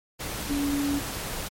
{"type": "tone in noise", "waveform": "sine", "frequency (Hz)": 284.3, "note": "C#4", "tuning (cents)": 44, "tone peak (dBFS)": -24, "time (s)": [0.49, 1], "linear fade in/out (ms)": 20, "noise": "pink", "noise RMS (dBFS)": -33, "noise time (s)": [0.19, 1.49], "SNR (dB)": 6, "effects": ["MP3 64 kbps"]}